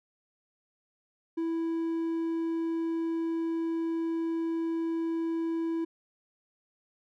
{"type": "tone", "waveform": "triangle", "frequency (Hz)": 329.6, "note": "E4", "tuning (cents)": 0, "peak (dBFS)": -26, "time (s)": [1.37, 5.85], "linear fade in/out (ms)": 10, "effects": []}